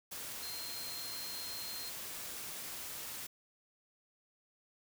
sine tone in noise, 4186 Hz, C8, in tune, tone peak -44 dBFS, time 0.42-1.9 s, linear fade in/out 10 ms, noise white, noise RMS -44 dBFS, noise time 0.11-3.27 s, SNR -3 dB, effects none

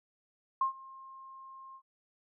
sine tone with ADSR envelope, 1065 Hz, C6, 30 cents sharp, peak -24 dBFS, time 0.61-1.82 s, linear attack 4 ms, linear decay 110 ms, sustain -23 dB, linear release 68 ms, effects none

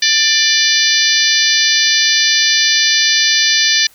harmonic tone, 591 Hz, D5, 11 cents sharp, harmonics 3 / 4 / 5 / 6 / 7 / 8 / 9 / 10, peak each -17 / -20 / -21 / -17 / -18 / -16 / -22 / -18 dBFS, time 0.02-3.87 s, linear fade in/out 5 ms, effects white hiss -47 dBFS RMS until 3.94 s

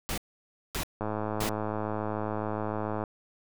pink noise bursts, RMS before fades -32 dBFS, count 3, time 0.09-1.491 s, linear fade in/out 0 ms, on 87 ms, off 570 ms
click train, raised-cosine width 1 ms, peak -18 dBFS, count 218, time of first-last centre 1.01-3.038 s, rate 107 Hz
effects none

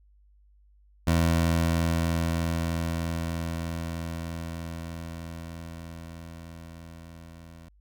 20% pulse tone with level ramp, 83.2 Hz, E2, 17 cents sharp, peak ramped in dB -15 to -41 dBFS, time 1.07-7.69 s, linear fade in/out 5 ms, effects added 50 Hz sine -56 dBFS peak until 7.8 s

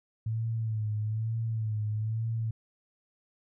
sine tone with vibrato, 110 Hz, A2, in tune, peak -28 dBFS, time 0.26-2.51 s, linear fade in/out 5 ms, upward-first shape sine, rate 1.1 Hz, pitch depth 59 cents each way, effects none

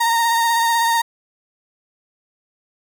35% pulse tone with vibrato, 926 Hz, A#5, 12 cents flat, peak -13 dBFS, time 0-1.02 s, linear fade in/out 10 ms, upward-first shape sine, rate 16 Hz, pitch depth 25 cents each way, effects none

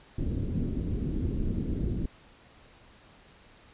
pink low-pass noise, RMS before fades -30 dBFS, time 0.18-2.06 s, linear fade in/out 5 ms, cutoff 340 Hz, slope 24 dB/octave, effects pink hiss -56 dBFS RMS until 3.73 s + resampled to 8000 Hz

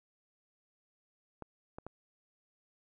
clicks, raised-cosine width 1 ms, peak -29 dBFS, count 3, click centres 1.423 / 1.785 / 1.866 s, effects none

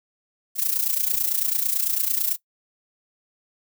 violet noise with amplitude modulation, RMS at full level -20 dBFS, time 0.55-2.37 s, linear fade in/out 50 ms, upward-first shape sine, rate 29 Hz, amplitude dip 75%, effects noise-tail reverb RT60 0.1 s tail -19 dB re dry

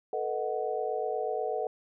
sine chord, B dominant seventh, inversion third, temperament equal with one note detuned, 440 / 488.2 / 622.3 / 740 Hz, A4 / B4 / D#5 / F#5, 0 / -20 / 0 / 0 cents, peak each -33 / -35 / -36 / -34 dBFS, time 0.13-1.67 s, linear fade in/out 2 ms, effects none

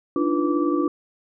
sine tone cluster, 292.3 / 309.6 / 343.7 / 490.6 / 1161 Hz, D4 / D#4 / F4 / B4 / D6, -8 / -9 / -28 / -12 / -20 cents, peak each -22 / -29 / -23 / -30 / -29 dBFS, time 0.16-0.88 s, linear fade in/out 2 ms, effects none

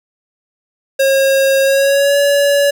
square tone with pitch glide, 541 to 568.2 Hz, C#5 to C#5, -42 to +43 cents, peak -10 dBFS, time 0.99-2.71 s, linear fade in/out 10 ms, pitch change +85 cents, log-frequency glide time 1.62-2.17 s, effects none

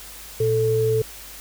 sine tone pair together, 116.54 / 440 Hz, A#2 / A4, 0 / 0 cents, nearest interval octave + major seventh, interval 2300 cents, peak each -23 / -18 dBFS, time 0.4-1.02 s, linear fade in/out 5 ms, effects added 50 Hz sine -46 dBFS peak until 1.4 s + white hiss -40 dBFS RMS until 1.4 s

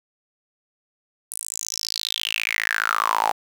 sawtooth tone with high-pass filter sweep, 54.7 Hz, A1, 9 cents flat, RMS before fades -25 dBFS, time 1.31-3.32 s, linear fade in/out 10 ms, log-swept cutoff 9900 to 790 Hz, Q 8.3, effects 7-bit

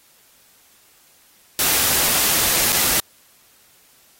white noise with dropouts, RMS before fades -18 dBFS, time 1.59-3 s, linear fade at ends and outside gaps 1 ms, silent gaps 2.723-2.727 s, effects white hiss -54 dBFS RMS until 4.19 s + AAC 48 kbps

